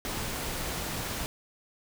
pink noise, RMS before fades -34 dBFS, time 0.05-1.26 s, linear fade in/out 0 ms, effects none

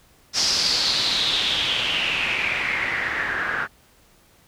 white noise with low-pass filter sweep, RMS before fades -23 dBFS, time 0.33-3.68 s, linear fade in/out 50 ms, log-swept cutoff 5400 to 1500 Hz, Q 5.6, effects pink hiss -56 dBFS RMS until 4.47 s

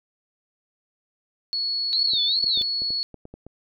sine tone, 4379 Hz, C#8, 22 cents flat, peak -23 dBFS, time 1.53-3.03 s, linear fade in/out 0 ms
sine tone with vibrato, 3911 Hz, B7, 18 cents flat, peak -21 dBFS, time 1.93-2.62 s, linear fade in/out 0 ms, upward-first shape sine, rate 2.5 Hz, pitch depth 210 cents each way
clicks, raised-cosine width 2 ms, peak -27 dBFS, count 10, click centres 2.135 / 2.442 / 2.575 / 2.613 / 2.82 / 2.905 / 3.143 / 3.254 / 3.34 / 3.466 s
effects none

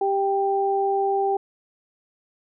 sine tone pair together, 393.5 / 787 Hz, G4 / G5, +7 / +7 cents, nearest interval octave, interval 1200 cents, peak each -22 dBFS, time 0.01-1.37 s, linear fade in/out 5 ms, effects none

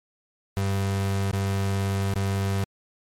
35% pulse tone with dropouts, 97.9 Hz, G2, 2 cents flat, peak -21 dBFS, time 0.57-2.64 s, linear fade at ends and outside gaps 0 ms, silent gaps 1.312-1.331 / 2.138-2.158 s, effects MP3 64 kbps

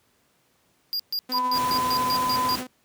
square tone bursts, 4818 Hz, D8, 43 cents sharp, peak -25 dBFS, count 9, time 0.93-2.555 s, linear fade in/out 0 ms, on 65 ms, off 130 ms
sawtooth tone with tremolo, 253.8 Hz, B3, 47 cents sharp, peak -28 dBFS, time 1.29-2.67 s, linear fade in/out 5 ms, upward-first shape sine, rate 13 Hz, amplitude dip 45%
sine tone with pitch glide, 1000 to 1010.5 Hz, B5 to B5, +21 to +39 cents, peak -22 dBFS, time 1.33-2.56 s, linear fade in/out 20 ms, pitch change +18 cents, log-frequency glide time 1.63-1.74 s
pink noise, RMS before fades -32 dBFS, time 1.52-2.64 s, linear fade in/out 50 ms
effects pink hiss -65 dBFS RMS until 2.84 s + high-pass 100 Hz 12 dB/octave

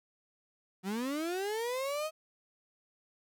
35% pulse linear sweep, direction up, 180 to 638 Hz, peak -31 dBFS, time 0.83-2.11 s, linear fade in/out 50 ms, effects none

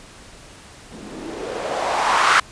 violet noise with low-pass filter sweep, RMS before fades -21 dBFS, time 0.91-2.4 s, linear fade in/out 5 ms, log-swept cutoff 210 to 1400 Hz, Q 2.6, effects pink hiss -43 dBFS RMS until 2.51 s + resampled to 22050 Hz

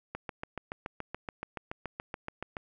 click train, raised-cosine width 0.5 ms, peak -21 dBFS, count 18, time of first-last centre 0.15-2.568 s, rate 7.03 Hz, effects none

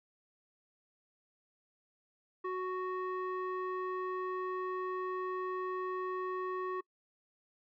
square tone with low-pass filter, 370 Hz, F#4, in tune, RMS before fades -37 dBFS, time 2.44-6.81 s, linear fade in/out 10 ms, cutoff 1400 Hz, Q 6.7, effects noise-tail reverb RT60 0.1 s tail -26 dB re dry

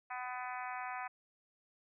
harmonic tone, 250.6 Hz, B3, 25 cents sharp, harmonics 3 / 4 / 5 / 6 / 7 / 8 / 9 / 10, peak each -43 / -45 / -47 / -49 / -50 / -51 / -52 / -53 dBFS, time 0.1-1.08 s, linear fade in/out 10 ms, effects none

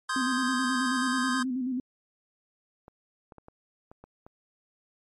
square chord, Ab major seventh, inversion first, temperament equal, 1046.5 / 1244.5 / 1568 / 1661.2 Hz, C6 / Eb6 / G6 / Ab6, 0 / 0 / 0 / 0 cents, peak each -33 / -34 / -33 / -36 dBFS, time 0.09-1.43 s, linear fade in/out 5 ms
sine tone with vibrato, 255 Hz, C4, 44 cents flat, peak -27 dBFS, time 0.16-1.8 s, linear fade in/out 2 ms, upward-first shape square, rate 9.3 Hz, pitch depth 53 cents each way
clicks, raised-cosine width 1 ms, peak -33 dBFS, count 7, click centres 2.881 / 3.322 / 3.383 / 3.484 / 3.915 / 4.04 / 4.265 s
effects MP3 48 kbps

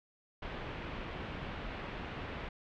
pink low-pass noise, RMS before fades -42 dBFS, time 0.42-2.49 s, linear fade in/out 5 ms, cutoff 3100 Hz, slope 24 dB/octave, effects none

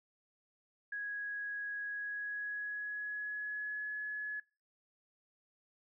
sine tone with pitch glide, 1661.2 to 1698.1 Hz, G#6 to G#6, 0 to +38 cents, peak -37 dBFS, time 0.92-4.4 s, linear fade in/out 5 ms, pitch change +38 cents, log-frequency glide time 1.83-3.91 s, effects noise-tail reverb RT60 0.4 s tail -26 dB re dry

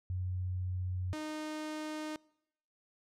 sine / sawtooth tone pair in turn, 91.5 / 307.8 Hz, F#2 / D#4, -19 / -19 cents, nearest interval octave + major sixth, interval 2100 cents, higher second, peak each -33 / -34 dBFS, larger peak first, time 0.1-1.13 / 1.13-2.16 s, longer neither, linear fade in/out 0 ms, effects noise-tail reverb RT60 0.8 s tail -24 dB re dry + low-pass 9000 Hz 12 dB/octave

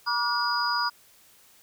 sine tone cluster, 960 / 1163 / 1435 / 4916 Hz, B5 / D6 / F6 / D#8, -49 / -17 / +47 / -22 cents, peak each -29 dBFS, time 0.06-0.9 s, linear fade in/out 20 ms, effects white hiss -57 dBFS RMS until 1.62 s

